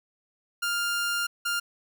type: tone bursts at uneven times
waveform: sawtooth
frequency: 1400 Hz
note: F6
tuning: 4 cents sharp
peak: -22 dBFS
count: 2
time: 0.62-1.27 / 1.45-1.6 s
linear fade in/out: 10 ms
effects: none